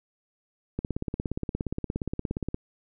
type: click train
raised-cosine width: 3 ms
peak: -16 dBFS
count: 31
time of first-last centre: 0.79-2.544 s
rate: 17.1 Hz
effects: none